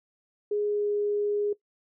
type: tone with pitch glide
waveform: sine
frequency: 415.3 to 412.9 Hz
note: G#4 to G#4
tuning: 0 to -10 cents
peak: -24 dBFS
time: 0.51-1.53 s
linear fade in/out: 5 ms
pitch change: -10 cents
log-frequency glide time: 0.66-0.89 s
effects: noise-tail reverb RT60 0.1 s tail -18 dB re dry